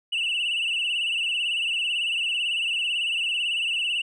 sine tone with vibrato, 2800 Hz, F7, 4 cents sharp, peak -21 dBFS, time 0.12-4.02 s, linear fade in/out 10 ms, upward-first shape sine, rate 18 Hz, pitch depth 99 cents each way, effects tanh soft clip ceiling -21 dBFS

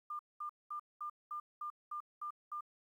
sine tone bursts, 1200 Hz, D6, 37 cents sharp, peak -39 dBFS, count 9, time 0.1-2.608 s, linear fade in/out 5 ms, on 92 ms, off 210 ms, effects 12-bit

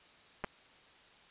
clicks, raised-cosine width 0.5 ms, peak -21 dBFS, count 2, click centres 0.44 / 0.445 s, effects white hiss -60 dBFS RMS until 1.3 s + resampled to 8000 Hz

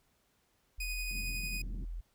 sine tone, 42.11 Hz, E1, 38 cents sharp, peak -37 dBFS, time 0.78-2.01 s, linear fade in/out 10 ms
sawtooth tone with tremolo, 2489 Hz, D#7, in tune, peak -33 dBFS, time 0.8-1.62 s, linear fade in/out 5 ms, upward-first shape sine, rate 11 Hz, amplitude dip 25%
white low-pass noise, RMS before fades -48 dBFS, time 1.11-1.85 s, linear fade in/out 0 ms, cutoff 240 Hz, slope 24 dB/octave
effects pink hiss -73 dBFS RMS until 2.14 s

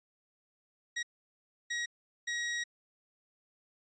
sawtooth tone bursts at uneven times, 1900 Hz, A#6, 33 cents sharp, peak -29 dBFS, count 3, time 0.96-1.03 / 1.7-1.86 / 2.27-2.64 s, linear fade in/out 10 ms, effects resampled to 16000 Hz

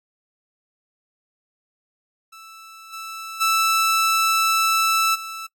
sawtooth tone with level steps, 1320 Hz, E6, 2 cents sharp, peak -37 / -28 / -13 / -27 dBFS, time 2.32-5.47 s, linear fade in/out 10 ms, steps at 2.92 / 3.4 / 5.14 s, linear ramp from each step 20 ms, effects noise-tail reverb RT60 0.1 s tail -24 dB re dry + AAC 64 kbps

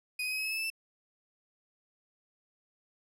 35% pulse tone with pitch steps, 2489 / 2512 / 2535 / 2559 / 2583 / 2607 / 2631 / 2655 Hz, D#7 / D#7 / D#7 / D#7 / E7 / E7 / E7 / E7, 0 / +16 / +32 / +48 / -36 / -20 / -4 / +12 cents, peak -30 dBFS, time 0.19-0.702 s, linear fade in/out 5 ms, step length 64 ms, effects none

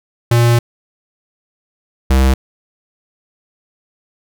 square tone pair in turn, 118.5 / 65.82 Hz, A#2 / C2, +29 / +11 cents, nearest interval minor seventh, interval 1018 cents, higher first, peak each -9 dBFS, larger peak neither, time 0.31-0.59 / 2.1-2.34 s, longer first, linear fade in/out 5 ms, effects none

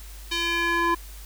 square tone with band-pass filter sweep, 340 Hz, F4, 46 cents flat, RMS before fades -24 dBFS, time 0.31-0.95 s, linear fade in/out 10 ms, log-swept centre 3600 to 1100 Hz, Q 1.8, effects added 50 Hz sine -39 dBFS peak until 1.25 s + white hiss -47 dBFS RMS until 1.25 s

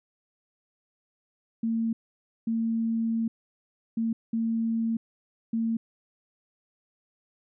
sine tone bursts at uneven times, 227 Hz, A#3, 46 cents flat, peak -24 dBFS, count 5, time 1.63-1.93 / 2.47-3.28 / 3.97-4.13 / 4.33-4.97 / 5.53-5.77 s, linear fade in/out 5 ms, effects none

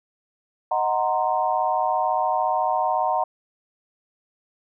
sine chord, C half-diminished seventh, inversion first, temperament equal, 622.3 / 740 / 932.3 / 1046.5 Hz, Eb5 / Gb5 / Bb5 / C6, 0 / 0 / 0 / 0 cents, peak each -27 / -23 / -24 / -28 dBFS, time 0.71-3.24 s, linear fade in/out 5 ms, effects none

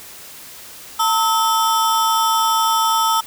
square ring-modulated tone, 1098 Hz, C#6, 17 cents flat, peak -12 dBFS, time 0.99-3.21 s, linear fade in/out 10 ms, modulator 196 Hz, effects white hiss -38 dBFS RMS until 3.26 s

